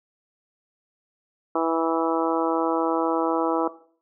harmonic tone, 163.9 Hz, E3, 10 cents flat, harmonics 2 / 3 / 4 / 5 / 6 / 7 / 8, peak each -25 / -27 / -28 / -29 / -30 / -30 / -31 dBFS, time 1.55-3.68 s, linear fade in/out 5 ms, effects noise-tail reverb RT60 0.5 s tail -17 dB re dry

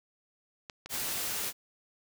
clicks, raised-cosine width 0.2 ms, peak -24 dBFS, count 2, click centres 0.698 / 0.86 s
white noise, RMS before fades -34 dBFS, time 0.89-1.53 s, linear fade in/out 50 ms
effects none

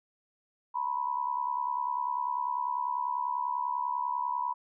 sine tone with amplitude modulation, 980 Hz, B5, 14 cents flat, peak -25 dBFS, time 0.74-4.54 s, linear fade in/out 20 ms, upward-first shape sine, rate 70.1 Hz, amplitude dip 80%, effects none

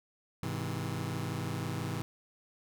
sawtooth chord, Ab augmented, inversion none, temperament just, 103.83 / 129.78 / 162.23 Hz, Ab2 / C3 / E3, 0 / -14 / -27 cents, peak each -34 dBFS, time 0.43-2.02 s, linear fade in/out 0 ms, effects none

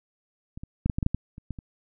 clicks, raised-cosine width 5 ms, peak -26 / -25 / -12 / -12 / -14 / -13 / -9 / -13 / -29 / -20 / -26 dBFS, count 11, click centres 0.575 / 0.635 / 0.86 / 0.898 / 0.985 / 1.028 / 1.064 / 1.146 / 1.381 / 1.507 / 1.588 s, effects none

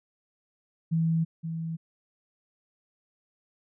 sine tone with echo, 163.4 Hz, E3, 15 cents flat, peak -22 dBFS, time 0.91-1.25 s, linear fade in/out 20 ms, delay 520 ms, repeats 1, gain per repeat -8 dB, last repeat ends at 1.77 s, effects none

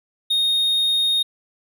triangle tone, 3709 Hz, A#7, 9 cents flat, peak -15 dBFS, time 0.3-1.23 s, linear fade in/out 10 ms, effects none

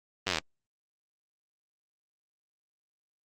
slowing click train, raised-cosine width 0.2 ms, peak -10 dBFS, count 11, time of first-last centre 0.27-0.385 s, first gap 10 ms, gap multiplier 1.03, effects Opus 24 kbps

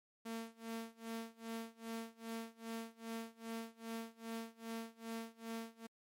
sawtooth tone with tremolo, 227.2 Hz, A#3, 44 cents flat, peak -37 dBFS, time 0.25-5.87 s, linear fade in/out 10 ms, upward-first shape sine, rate 2.5 Hz, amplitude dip 95%, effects MP3 64 kbps

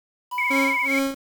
triangle tone, 990 Hz, B5, 4 cents sharp, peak -24 dBFS, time 0.31-0.87 s, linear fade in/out 20 ms
sine tone with vibrato, 2203 Hz, C#7, 11 cents flat, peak -21 dBFS, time 0.38-0.99 s, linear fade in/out 2 ms, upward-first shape triangle, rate 17 Hz, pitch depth 80 cents each way
30% pulse tone with tremolo, 272.3 Hz, C#4, 31 cents flat, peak -17 dBFS, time 0.5-1.15 s, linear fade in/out 10 ms, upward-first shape sine, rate 2.5 Hz, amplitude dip 100%
effects 7-bit

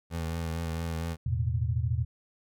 25% pulse tone with vibrato, 82.41 Hz, E2, in tune, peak -27 dBFS, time 0.1-1.17 s, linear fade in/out 50 ms, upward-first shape triangle, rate 4.4 Hz, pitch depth 37 cents each way
sine chord, E suspended fourth, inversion none, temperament equal, 82.41 / 110 / 123.47 Hz, E2 / A2 / B2, 0 / 0 / 0 cents, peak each -30 dBFS, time 1.26-2.05 s, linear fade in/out 5 ms
effects none

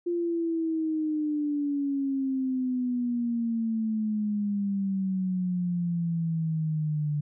sine exponential sweep, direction down, 349 to 146.83 Hz, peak -25 dBFS, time 0.06-7.21 s, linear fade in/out 10 ms, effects none

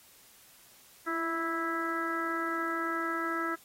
harmonic tone with a mistuned harmonic, 328.9 Hz, E4, 4 cents flat, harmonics 1 / 2 / 3 / 4 / 5 / 6, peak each -35 / -42 / -43 / -33 / -37 / -41 dBFS, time 1.06-3.56 s, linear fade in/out 20 ms, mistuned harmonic 1, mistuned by +26 cents, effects white hiss -58 dBFS RMS until 3.64 s + AAC 48 kbps

